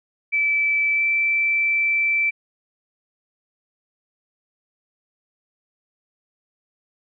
sine tone with pitch glide, 2314 to 2330 Hz, D7 to D7, -26 to -14 cents, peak -17 dBFS, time 0.32-2.31 s, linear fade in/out 20 ms, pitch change +12 cents, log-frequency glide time 0.94-1.02 s, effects none

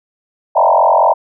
sine tone with frequency modulation, 784 Hz, G5, in tune, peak -7 dBFS, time 0.55-1.14 s, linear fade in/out 20 ms, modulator 44.7 Hz, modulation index 4.4, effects none

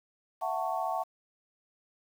sine chord, F# minor seventh, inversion third, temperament just, 666 / 740 / 888 / 1110 Hz, E5 / F#5 / A5 / C#6, +18 / 0 / +16 / +2 cents, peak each -35 / -33 / -35 / -37 dBFS, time 0.41-1.04 s, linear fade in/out 20 ms, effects 9-bit

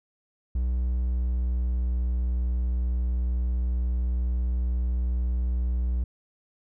triangle tone with pitch glide, 61.74 to 61.1 Hz, B1 to B1, 0 to -18 cents, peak -21 dBFS, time 0.55-6.04 s, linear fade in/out 5 ms, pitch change -18 cents, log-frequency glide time 0.76-1.89 s, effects none

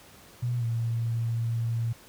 sine tone with pitch glide, 121.5 to 115.75 Hz, B2 to A#2, -28 to -12 cents, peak -25 dBFS, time 0.42-1.93 s, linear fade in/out 10 ms, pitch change -84 cents, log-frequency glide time 0.59-0.64 s, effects pink hiss -52 dBFS RMS until 2.08 s + high-pass 60 Hz 12 dB/octave

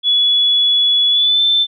sine tone with pitch glide, 3400 to 3540 Hz, G#7 to A7, +40 to +10 cents, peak -10 dBFS, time 0.03-1.67 s, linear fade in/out 50 ms, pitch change +70 cents, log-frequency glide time 1.09-1.41 s, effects none

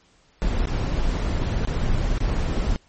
brown noise with dropouts, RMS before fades -22 dBFS, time 0.42-2.76 s, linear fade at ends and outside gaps 0 ms, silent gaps 0.654-0.672 / 1.65-1.674 / 2.181-2.204 s, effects pink hiss -59 dBFS RMS until 2.88 s + MP3 32 kbps

